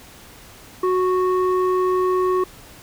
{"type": "tone with low-pass filter", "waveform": "square", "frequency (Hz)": 368.4, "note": "F#4", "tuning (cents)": -7, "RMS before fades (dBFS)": -19, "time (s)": [0.83, 2.44], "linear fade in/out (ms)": 5, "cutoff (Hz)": 980, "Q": 2.4, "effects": ["pink hiss -44 dBFS RMS until 2.82 s"]}